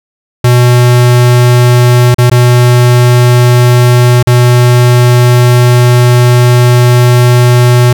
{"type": "tone with dropouts", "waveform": "square", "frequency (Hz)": 122.7, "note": "B2", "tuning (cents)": -11, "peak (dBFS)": -3, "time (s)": [0.44, 7.93], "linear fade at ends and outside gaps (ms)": 5, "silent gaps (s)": [[2.145, 2.183], [2.299, 2.314], [4.228, 4.27]], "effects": []}